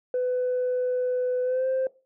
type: tone with pitch glide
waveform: sine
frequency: 501 to 523.2 Hz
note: B4 to C5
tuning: +25 to 0 cents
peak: -21 dBFS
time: 0.14-1.87 s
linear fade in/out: 2 ms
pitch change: +75 cents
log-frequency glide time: 1.43-1.67 s
effects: noise-tail reverb RT60 0.3 s tail -20 dB re dry + tanh soft clip ceiling -20 dBFS